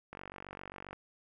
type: click train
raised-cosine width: 0.5 ms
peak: -29 dBFS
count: 39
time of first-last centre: 0.13-0.93 s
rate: 47.5 Hz
effects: none

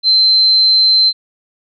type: tone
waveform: sine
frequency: 4100 Hz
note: C8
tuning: 36 cents flat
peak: -7 dBFS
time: 0.03-1.13 s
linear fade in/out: 50 ms
effects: none

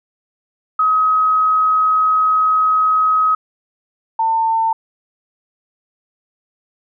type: tone pair in turn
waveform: sine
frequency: 1269 / 899 Hz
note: D#6 / A5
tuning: +34 / +37 cents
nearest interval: tritone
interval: 597 cents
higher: first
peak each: -11 / -13 dBFS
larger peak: first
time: 0.79-3.35 / 4.19-4.73 s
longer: first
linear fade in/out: 5 ms
effects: none

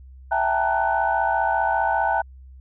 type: tone cluster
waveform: sine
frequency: 662 / 787 / 872 / 927 / 1492 Hz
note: E5 / G5 / A5 / A#5 / F#6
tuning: +7 / +7 / -16 / -10 / +14 cents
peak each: -26 / -23 / -24 / -26 / -26 dBFS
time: 0.31-2.22 s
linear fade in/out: 10 ms
effects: tanh soft clip ceiling -7 dBFS + added 65 Hz sine -41 dBFS peak until 2.6 s

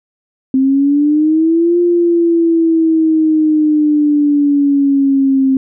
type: exponential two-way sweep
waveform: sine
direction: up then down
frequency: 261.6 to 350 to 264.7 Hz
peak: -8 dBFS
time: 0.54-5.57 s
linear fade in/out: 2 ms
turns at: 1.79 s
effects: none

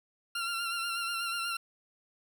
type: tone with vibrato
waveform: 20% pulse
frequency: 1377 Hz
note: F6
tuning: 25 cents flat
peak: -27 dBFS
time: 0.35-1.57 s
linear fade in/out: 5 ms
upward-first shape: sine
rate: 8.2 Hz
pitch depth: 35 cents each way
effects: none

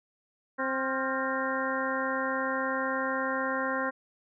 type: harmonic tone with a mistuned harmonic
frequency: 263.8 Hz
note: C4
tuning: 14 cents sharp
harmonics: 1 / 2 / 3 / 4 / 5 / 6 / 7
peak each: -35 / -33 / -39 / -34 / -36 / -36 / -36 dBFS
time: 0.58-3.91 s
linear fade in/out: 20 ms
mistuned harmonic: 5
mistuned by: +91 cents
effects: none

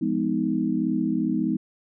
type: chord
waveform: sine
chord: F half-diminished seventh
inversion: none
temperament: just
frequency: 174.61 / 209.5 / 251.4 / 314.3 Hz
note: F3 / Ab3 / Cb4 / Eb4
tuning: 0 / +15 / +31 / +18 cents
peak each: -30 / -27 / -26 / -26 dBFS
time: 0.01-1.57 s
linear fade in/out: 10 ms
effects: none

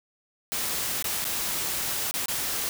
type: noise with dropouts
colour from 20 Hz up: white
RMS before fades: -29 dBFS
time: 0.52-2.69 s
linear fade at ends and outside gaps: 0 ms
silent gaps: 1.025-1.043 / 1.243-1.251 / 2.111-2.14 / 2.258-2.283 s
effects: none

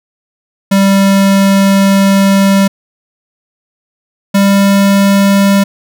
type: tone pair in turn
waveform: square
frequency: 196 / 198.05 Hz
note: G3 / G3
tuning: 0 / +18 cents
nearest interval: unison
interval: 18 cents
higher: second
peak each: -6 dBFS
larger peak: neither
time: 0.71-2.68 / 4.34-5.64 s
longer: first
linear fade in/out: 10 ms
effects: none

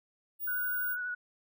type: tone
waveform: sine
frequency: 15470 Hz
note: B9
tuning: 37 cents flat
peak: -32 dBFS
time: 0.39-0.97 s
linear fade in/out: 50 ms
type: tone with vibrato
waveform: sine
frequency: 1471 Hz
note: F#6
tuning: 11 cents flat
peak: -33 dBFS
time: 0.47-1.15 s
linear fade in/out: 10 ms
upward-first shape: sine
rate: 12 Hz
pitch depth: 19 cents each way
effects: none

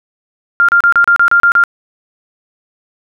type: tone bursts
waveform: sine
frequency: 1396.9 Hz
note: F6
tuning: in tune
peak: -5 dBFS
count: 9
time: 0.6-1.638 s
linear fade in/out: 0 ms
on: 86 ms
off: 33 ms
effects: none

